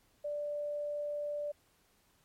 sine tone, 587.3 Hz, D5, in tune, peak -34 dBFS, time 0.24-1.52 s, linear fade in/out 10 ms, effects pink hiss -70 dBFS RMS until 2.24 s + MP3 64 kbps

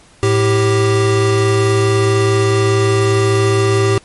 square tone pair together, 109.12 / 392 Hz, A2 / G4, -14 / 0 cents, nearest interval octave + minor seventh, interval 2214 cents, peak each -14 dBFS, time 0.23-3.98 s, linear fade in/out 0 ms, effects pink hiss -46 dBFS RMS until 4.04 s + MP3 48 kbps

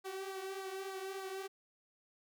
sawtooth tone with flanger, 384.3 Hz, G4, 34 cents flat, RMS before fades -43 dBFS, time 0.04-1.48 s, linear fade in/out 20 ms, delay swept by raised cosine 0.33 to 4.33 ms, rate 3.4 Hz, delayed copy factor -0.55, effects none

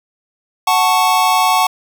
square chord, F# minor, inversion none, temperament equal, 740 / 880 / 1108.7 Hz, F#5 / A5 / C#6, 0 / 0 / 0 cents, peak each -16 dBFS, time 0.67-1.67 s, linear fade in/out 5 ms, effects none

